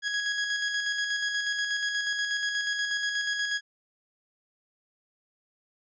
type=tone with tremolo; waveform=sawtooth; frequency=1661.2 Hz; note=G#6; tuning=in tune; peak=-22 dBFS; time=0.02-3.61 s; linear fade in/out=50 ms; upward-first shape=square; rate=8.3 Hz; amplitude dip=35%; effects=resampled to 16000 Hz